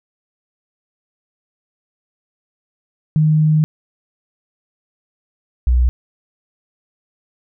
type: tone pair in turn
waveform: sine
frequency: 154.6 / 61.62 Hz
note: D#3 / B1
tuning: -11 / -3 cents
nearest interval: octave + major third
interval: 1592 cents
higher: first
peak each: -10 dBFS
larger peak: neither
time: 3.16-3.64 / 5.67-5.89 s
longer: first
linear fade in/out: 0 ms
effects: none